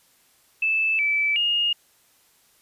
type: tone with pitch steps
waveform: sine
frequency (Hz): 2629 / 2312 / 2850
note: E7 / D7 / F7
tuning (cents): -5 / -28 / +34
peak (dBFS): -19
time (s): 0.62-1.73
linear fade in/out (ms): 5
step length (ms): 370
effects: white hiss -60 dBFS RMS until 2.61 s + resampled to 32000 Hz